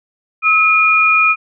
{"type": "tone pair together", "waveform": "sine", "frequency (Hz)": [1288, 2433], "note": ["E6", "D#7"], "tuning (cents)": [-41, -39], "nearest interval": "major seventh", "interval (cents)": 1102, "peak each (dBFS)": [-13, -10], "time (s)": [0.42, 1.36], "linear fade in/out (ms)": 50, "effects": []}